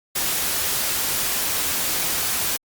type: noise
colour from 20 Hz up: white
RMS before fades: -23 dBFS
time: 0.15-2.57 s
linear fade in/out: 10 ms
effects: Opus 48 kbps